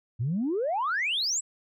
sine exponential sweep, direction up, 107.7 to 8070 Hz, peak -24 dBFS, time 0.19-1.41 s, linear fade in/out 20 ms, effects tanh soft clip ceiling -21 dBFS

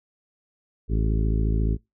harmonic tone with a mistuned harmonic, 54.3 Hz, A1, 22 cents flat, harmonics 1 / 2 / 3 / 4 / 5 / 6 / 7 / 8, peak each -21 / -27 / -31 / -33 / -35 / -37 / -38 / -39 dBFS, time 0.88-1.78 s, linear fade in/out 50 ms, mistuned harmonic 8, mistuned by -50 cents, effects noise-tail reverb RT60 0.2 s tail -25 dB re dry

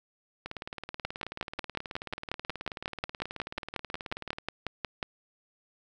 two click trains, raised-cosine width 0.3 ms, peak -21 / -15 dBFS, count 74 / 23, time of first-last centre 0.46-4.385 / 1.05-5.028 s, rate 18.6 / 5.53 Hz, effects none

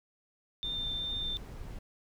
sine tone with vibrato, 3589 Hz, A7, 34 cents sharp, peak -33 dBFS, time 0.63-1.37 s, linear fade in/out 0 ms, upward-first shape triangle, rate 2.5 Hz, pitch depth 11 cents each way
brown noise, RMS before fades -42 dBFS, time 0.64-1.79 s, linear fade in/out 5 ms
effects none

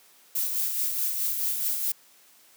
violet noise with tremolo, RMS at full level -26 dBFS, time 0.35-1.92 s, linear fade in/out 5 ms, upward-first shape sine, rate 4.7 Hz, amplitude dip 40%, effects white hiss -57 dBFS RMS until 2.56 s + high-pass 200 Hz 12 dB/octave

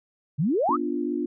sine exponential sweep, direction up, 130.81 to 1384 Hz, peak -20 dBFS, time 0.38-0.77 s, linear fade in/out 20 ms
sine chord, B diminished, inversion none, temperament equal, 246.9 / 293.7 / 349.2 Hz, B3 / D4 / F4, 0 / 0 / 0 cents, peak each -30 / -28 / -29 dBFS, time 0.69-1.26 s, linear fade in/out 2 ms
effects none

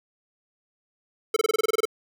square tone bursts, 440 Hz, A4, in tune, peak -20 dBFS, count 11, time 1.34-1.854 s, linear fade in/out 5 ms, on 24 ms, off 25 ms, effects none

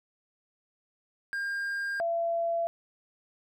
triangle / sine tone pair in turn, 1606 / 675.2 Hz, G6 / E5, +41 / +41 cents, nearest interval octave + minor third, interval 1500 cents, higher first, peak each -28 / -26 dBFS, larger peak second, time 1.33-2 / 2-2.67 s, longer neither, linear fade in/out 0 ms, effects none

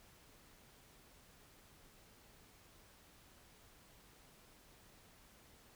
silence, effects pink hiss -64 dBFS RMS until 5.75 s

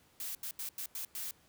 blue noise bursts at uneven times, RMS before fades -40 dBFS, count 6, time 0.2-0.35 / 0.43-0.51 / 0.59-0.69 / 0.78-0.86 / 0.95-1.05 / 1.15-1.31 s, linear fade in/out 2 ms, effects pink hiss -66 dBFS RMS until 1.48 s + high-pass 60 Hz 12 dB/octave

